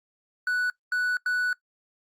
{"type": "tone bursts at uneven times", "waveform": "triangle", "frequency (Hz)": 1481, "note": "F#6", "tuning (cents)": 1, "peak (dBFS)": -21, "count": 3, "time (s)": [[0.47, 0.7], [0.92, 1.17], [1.26, 1.53]], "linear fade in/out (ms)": 2, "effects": ["noise-tail reverb RT60 0.1 s tail -20 dB re dry", "Opus 48 kbps"]}